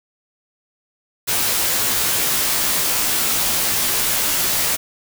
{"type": "noise with comb filter", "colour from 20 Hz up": "white", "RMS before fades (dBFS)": -19, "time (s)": [1.27, 4.77], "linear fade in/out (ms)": 20, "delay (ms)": 15, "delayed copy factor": -0.9, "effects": []}